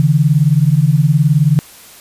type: beating tone pair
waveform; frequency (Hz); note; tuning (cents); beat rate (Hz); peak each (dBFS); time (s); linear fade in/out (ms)
sine; 140 / 159; C#3 / D#3; +18 / +38; 19; -11; 0-1.59; 0
effects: white hiss -39 dBFS RMS until 2 s + resampled to 32000 Hz